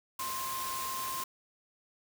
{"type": "tone in noise", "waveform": "sine", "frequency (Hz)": 1053, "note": "C6", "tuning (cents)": 11, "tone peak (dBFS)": -36, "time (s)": [0.19, 1.24], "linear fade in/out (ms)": 5, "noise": "white", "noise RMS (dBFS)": -39, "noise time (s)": [0.19, 1.24], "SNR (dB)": 0, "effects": []}